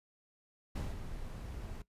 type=noise with ADSR envelope; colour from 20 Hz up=brown; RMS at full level=-35 dBFS; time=0.75-1.82 s; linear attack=11 ms; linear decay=200 ms; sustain=-8 dB; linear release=4 ms; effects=noise-tail reverb RT60 0.1 s tail -18 dB re dry + resampled to 32000 Hz